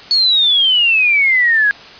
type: exponential sweep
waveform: sine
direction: down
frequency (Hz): 4435 to 1634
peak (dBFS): -9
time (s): 0.11-1.71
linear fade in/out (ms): 0
effects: white hiss -36 dBFS RMS until 1.99 s + resampled to 11025 Hz